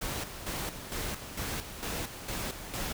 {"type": "noise with tremolo", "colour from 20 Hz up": "pink", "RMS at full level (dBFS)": -35, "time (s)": [0.01, 2.93], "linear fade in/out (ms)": 10, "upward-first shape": "square", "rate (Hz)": 2.2, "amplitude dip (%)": 60, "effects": []}